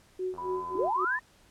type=tone with tremolo; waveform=sine; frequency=370.1 Hz; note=F#4; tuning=in tune; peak=-28 dBFS; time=0.19-1.05 s; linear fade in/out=5 ms; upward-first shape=sine; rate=3.7 Hz; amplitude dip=100%
type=click train; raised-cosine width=1 ms; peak=-35 dBFS; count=48; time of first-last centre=0.34-0.881 s; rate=86.8 Hz
type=tone with pitch glide; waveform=sine; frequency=987.8 to 1010.9 Hz; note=B5 to B5; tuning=0 to +40 cents; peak=-34 dBFS; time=0.38-1.19 s; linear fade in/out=2 ms; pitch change=+40 cents; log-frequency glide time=0.52-0.58 s
type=linear sweep; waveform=sine; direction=up; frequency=246.9 to 1864.7 Hz; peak=-26 dBFS; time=0.74-1.2 s; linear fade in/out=50 ms
effects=pink hiss -61 dBFS RMS until 1.5 s + low-pass 11000 Hz 12 dB/octave